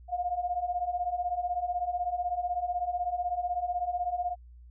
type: beating tone pair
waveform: sine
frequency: 701 / 717 Hz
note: F5 / F5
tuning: +6 / +45 cents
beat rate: 16 Hz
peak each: -33 / -30 dBFS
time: 0.08-4.36 s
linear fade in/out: 50 ms
effects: added 60 Hz sine -48 dBFS peak until 4.7 s